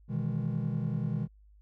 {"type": "chord", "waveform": "triangle", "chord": "E major seventh", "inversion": "second", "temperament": "just", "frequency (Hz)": [123.61, 154.51, 164.81, 206], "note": ["B2", "D#3", "E3", "G#3"], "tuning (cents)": [2, -12, 0, -14], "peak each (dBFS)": [-31, -31, -34, -33], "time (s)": [0.08, 1.28], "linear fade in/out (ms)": 50, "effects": ["tanh soft clip ceiling -20 dBFS", "added 51 Hz sine -55 dBFS peak until 1.61 s"]}